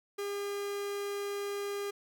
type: tone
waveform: 45% pulse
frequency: 404.1 Hz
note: G#4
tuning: 47 cents flat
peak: -34 dBFS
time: 0.18-1.91 s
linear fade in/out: 10 ms
effects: none